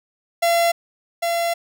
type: tone pair in turn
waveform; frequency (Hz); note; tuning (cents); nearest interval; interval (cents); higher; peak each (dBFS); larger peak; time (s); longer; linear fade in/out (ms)
45% pulse; 681 / 681; F5 / F5; -44 / -44; unison; 0; neither; -15 / -19; first; 0.42-0.72 / 1.22-1.54; second; 10
effects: none